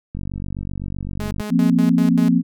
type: click train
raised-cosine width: 5 ms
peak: -16 dBFS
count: 61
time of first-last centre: 0.15-1.405 s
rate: 47.8 Hz
type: tone bursts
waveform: sawtooth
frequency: 210.2 Hz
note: G#3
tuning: 21 cents sharp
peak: -22 dBFS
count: 6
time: 1.2-2.285 s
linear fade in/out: 0 ms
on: 110 ms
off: 85 ms
type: chord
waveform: sine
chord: F suspended fourth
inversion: none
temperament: equal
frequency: 174.61 / 233.1 / 261.6 Hz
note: F3 / Bb3 / C4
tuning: 0 / 0 / 0 cents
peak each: -17 dBFS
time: 1.49-2.43 s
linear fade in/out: 50 ms
effects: none